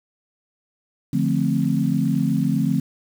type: chord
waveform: sine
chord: D minor seventh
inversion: none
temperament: equal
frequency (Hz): 146.83 / 174.61 / 220 / 261.6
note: D3 / F3 / A3 / C4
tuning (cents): 0 / 0 / 0 / 0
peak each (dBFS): -23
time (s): 1.13-2.8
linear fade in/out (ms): 5
effects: 7-bit